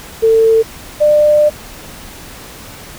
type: tone pair in turn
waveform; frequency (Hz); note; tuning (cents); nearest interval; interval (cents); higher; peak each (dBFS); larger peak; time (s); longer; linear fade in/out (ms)
sine; 448.1 / 598.1; A4 / D5; +32 / +31; perfect fourth; 499; second; -6; neither; 0.22-0.63 / 1-1.5; second; 20
effects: pink hiss -33 dBFS RMS until 2.98 s